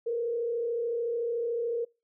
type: tone with frequency modulation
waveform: sine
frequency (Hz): 468.7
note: A#4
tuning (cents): +9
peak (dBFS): -27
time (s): 0.06-1.85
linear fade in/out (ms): 10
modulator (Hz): 33.7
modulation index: 0.5
effects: noise-tail reverb RT60 0.3 s tail -26 dB re dry